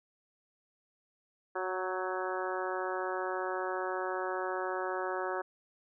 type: harmonic tone with a mistuned harmonic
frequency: 185.3 Hz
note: F#3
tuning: 3 cents sharp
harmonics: 2 / 3 / 4 / 5 / 6 / 7 / 8 / 9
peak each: -37 / -39 / -40 / -41 / -42 / -42 / -43 / -44 dBFS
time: 1.55-5.42 s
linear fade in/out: 10 ms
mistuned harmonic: 8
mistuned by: +25 cents
effects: none